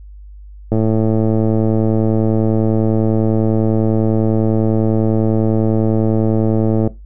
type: click train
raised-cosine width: 2 ms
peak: -3 dBFS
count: 678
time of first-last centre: 0.72-6.875 s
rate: 110 Hz
effects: noise-tail reverb RT60 0.2 s tail -17 dB re dry + added 50 Hz sine -33 dBFS peak until 7.05 s